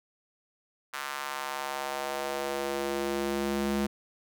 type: tone with high-pass filter sweep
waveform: square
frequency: 69.7 Hz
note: C#2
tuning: 10 cents sharp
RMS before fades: -32 dBFS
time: 0.93-3.87 s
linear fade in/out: 10 ms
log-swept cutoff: 1300 to 210 Hz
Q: 1.7
effects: none